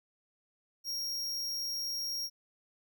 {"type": "tone", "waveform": "45% pulse", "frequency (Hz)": 5588, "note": "F8", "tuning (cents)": 0, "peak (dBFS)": -34, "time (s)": [0.84, 2.3], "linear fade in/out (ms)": 50, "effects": []}